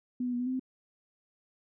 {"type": "tone with pitch steps", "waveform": "sine", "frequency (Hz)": [248.9, 247, 242.4, 248.1, 257.3, 259], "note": ["B3", "B3", "B3", "B3", "C4", "C4"], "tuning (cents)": [14, 0, -32, 8, -29, -17], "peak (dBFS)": -29, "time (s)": [0.2, 0.596], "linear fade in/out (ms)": 5, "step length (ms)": 66, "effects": []}